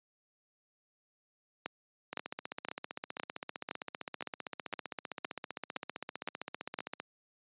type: two click trains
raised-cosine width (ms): 0.3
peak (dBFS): -19 / -22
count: 11 / 76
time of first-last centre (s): 1.66-6.788 / 2.13-7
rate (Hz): 1.95 / 15.4
effects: high-pass 200 Hz 12 dB/octave + resampled to 8000 Hz